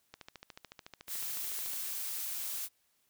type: click train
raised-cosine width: 0.2 ms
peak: -29 dBFS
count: 23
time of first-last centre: 0.14-1.734 s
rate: 13.8 Hz
type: noise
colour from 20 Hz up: blue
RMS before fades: -38 dBFS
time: 1.07-2.69 s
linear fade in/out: 50 ms
effects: white hiss -74 dBFS RMS until 3.09 s